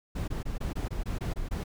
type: noise bursts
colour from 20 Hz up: brown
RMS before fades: -32 dBFS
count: 10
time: 0.15-1.639 s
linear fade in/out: 10 ms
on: 130 ms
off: 21 ms
effects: none